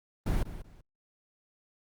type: noise with echo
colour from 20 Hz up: brown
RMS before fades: -27 dBFS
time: 0.26-0.43 s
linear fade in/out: 5 ms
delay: 190 ms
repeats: 2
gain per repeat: -13 dB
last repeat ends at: 0.81 s
effects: Opus 32 kbps